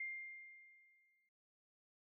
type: tone with exponential decay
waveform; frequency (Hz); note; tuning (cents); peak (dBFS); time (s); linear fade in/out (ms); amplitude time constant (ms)
sine; 2110; C7; +14; -40; 0-1.29; 5; 280
effects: none